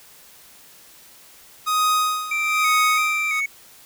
45% pulse tone with tremolo, 1251 Hz, D#6, 9 cents sharp, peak -16 dBFS, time 1.66-3.41 s, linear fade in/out 20 ms, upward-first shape sine, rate 1.1 Hz, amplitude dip 80%
triangle tone with vibrato, 2282 Hz, C#7, 50 cents sharp, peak -19 dBFS, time 2.31-3.46 s, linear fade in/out 5 ms, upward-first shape square, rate 1.5 Hz, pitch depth 49 cents each way
effects white hiss -48 dBFS RMS until 3.85 s

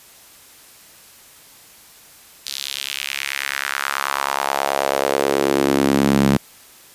sawtooth tone with high-pass filter sweep, 69.3 Hz, C#2, in tune, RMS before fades -20 dBFS, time 2.46-6.37 s, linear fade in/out 5 ms, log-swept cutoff 4200 to 180 Hz, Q 2.3, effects white hiss -46 dBFS RMS until 6.94 s + resampled to 32000 Hz

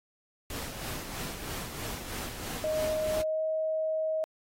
pink noise with tremolo, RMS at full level -37 dBFS, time 0.5-3.22 s, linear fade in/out 2 ms, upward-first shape sine, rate 3.1 Hz, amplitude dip 45%
sine tone with pitch glide, 622.3 to 632.1 Hz, D#5 to D#5, 0 to +27 cents, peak -27 dBFS, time 2.64-4.24 s, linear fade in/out 0 ms, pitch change +27 cents, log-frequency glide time 3.11-3.42 s
effects AAC 48 kbps

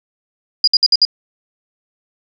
sine tone bursts, 4876 Hz, D#8, 36 cents flat, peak -7 dBFS, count 5, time 0.64-1.051 s, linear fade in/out 2 ms, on 35 ms, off 59 ms, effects none

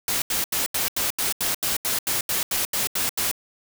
white noise bursts, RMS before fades -24 dBFS, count 15, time 0.08-3.314 s, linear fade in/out 2 ms, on 140 ms, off 81 ms, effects none

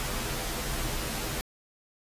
pink noise with comb filter, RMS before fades -32 dBFS, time 0-1.41 s, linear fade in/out 0 ms, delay 11 ms, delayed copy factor -0.8, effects resampled to 32000 Hz

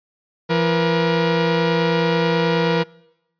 sawtooth tone pair together, 168.98 / 477.6 Hz, E3 / A#4, +43 / +42 cents, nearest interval octave + tritone, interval 1799 cents, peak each -15 dBFS, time 0.49-2.84 s, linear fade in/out 20 ms, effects noise-tail reverb RT60 0.9 s tail -25 dB re dry + resampled to 11025 Hz

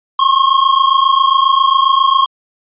square tone pair together, 1065 / 1092.4 Hz, C6 / C#6, +30 / -26 cents, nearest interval unison, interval 44 cents, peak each -12 dBFS, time 0.19-2.26 s, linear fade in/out 5 ms, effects resampled to 8000 Hz

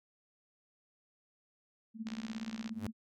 sine tone with tremolo, 222.4 Hz, A3, 19 cents sharp, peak -35 dBFS, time 1.94-2.93 s, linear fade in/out 50 ms, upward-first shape sine, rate 17 Hz, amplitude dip 85%
click train, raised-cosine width 0.2 ms, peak -29 dBFS, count 39, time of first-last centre 2.07-2.693 s, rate 61 Hz
sawtooth tone with exponential growth, 99.9 Hz, G2, 33 cents sharp, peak -31 dBFS, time 2.69-2.87 s, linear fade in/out 5 ms, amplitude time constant 37 ms
effects none

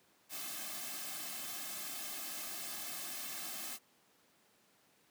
white noise with comb filter, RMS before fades -43 dBFS, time 0.29-3.79 s, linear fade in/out 50 ms, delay 2.1 ms, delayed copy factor -0.95, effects pink hiss -69 dBFS RMS until 5.1 s + high-pass 200 Hz 12 dB/octave

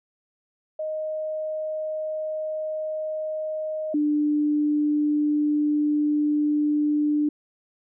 sine tone pair in turn, 622.3 / 297.4 Hz, D#5 / D4, 0 / +22 cents, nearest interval octave + minor second, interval 1278 cents, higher first, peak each -26 / -19 dBFS, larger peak second, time 0.79-3.94 / 3.94-7.29 s, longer second, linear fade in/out 5 ms, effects none

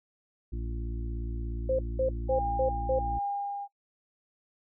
harmonic tone, 57 Hz, A#1, 38 cents flat, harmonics 1 / 2 / 4 / 5 / 6, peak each -32 / -40 / -46 / -47 / -46 dBFS, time 0.52-3.19 s, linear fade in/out 10 ms
sine tone bursts, 523.3 Hz, C5, in tune, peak -24 dBFS, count 5, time 1.69-2.99 s, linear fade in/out 5 ms, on 100 ms, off 200 ms
sine tone with tremolo, 806 Hz, G5, 48 cents sharp, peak -28 dBFS, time 2.28-3.68 s, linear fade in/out 50 ms, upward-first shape triangle, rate 1.3 Hz, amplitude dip 50%
effects noise-tail reverb RT60 0.1 s tail -23 dB re dry

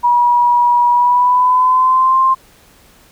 sine tone with pitch glide, 965 to 1052.3 Hz, B5 to C6, -40 to +10 cents, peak -8 dBFS, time 0.03-2.35 s, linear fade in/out 20 ms, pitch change +150 cents, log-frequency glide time 0.9-2.2 s, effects pink hiss -47 dBFS RMS until 3.11 s

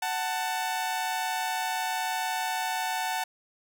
sawtooth tone pair together, 745 / 886 Hz, F#5 / A5, +12 / +12 cents, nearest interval minor third, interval 300 cents, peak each -27 dBFS, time 0.02-3.24 s, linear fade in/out 5 ms, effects none

